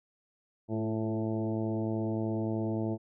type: harmonic tone with a mistuned harmonic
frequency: 110 Hz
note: A2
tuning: in tune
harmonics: 1 / 2 / 3 / 4 / 5 / 6 / 7 / 8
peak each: -34 / -34 / -34 / -41 / -43 / -41 / -51 / -48 dBFS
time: 0.68-2.98 s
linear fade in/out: 50 ms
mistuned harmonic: 3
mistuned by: +17 cents
effects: none